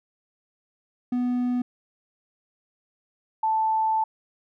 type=tone pair in turn; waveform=triangle / sine; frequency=246.9 / 879.9 Hz; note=B3 / A5; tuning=0 / 0 cents; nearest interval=octave + minor seventh; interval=2200 cents; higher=second; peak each=-20 / -20 dBFS; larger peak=neither; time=1.12-1.62 / 3.43-4.04 s; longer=second; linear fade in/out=5 ms; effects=none